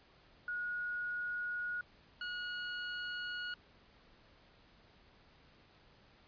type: tone pair in turn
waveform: sine / sawtooth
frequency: 1449 / 1449 Hz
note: F#6 / F#6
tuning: -37 / -37 cents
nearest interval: unison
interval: 0 cents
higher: neither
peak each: -36 / -35 dBFS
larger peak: second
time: 0.48-1.81 / 2.21-3.54 s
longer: neither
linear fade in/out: 2 ms
effects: pink hiss -64 dBFS RMS until 6.27 s + resampled to 11025 Hz